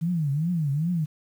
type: tone with vibrato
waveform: sine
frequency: 157 Hz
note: D#3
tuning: 16 cents sharp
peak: -22 dBFS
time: 0.01-1.06 s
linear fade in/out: 20 ms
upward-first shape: triangle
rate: 2.5 Hz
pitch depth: 260 cents each way
effects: 9-bit